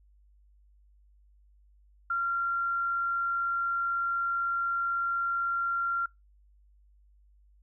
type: tone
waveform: sine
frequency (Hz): 1379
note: F6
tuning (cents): -22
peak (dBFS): -26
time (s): 2.1-6.06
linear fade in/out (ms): 5
effects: noise-tail reverb RT60 0.2 s tail -25 dB re dry + added 50 Hz sine -58 dBFS peak until 7.62 s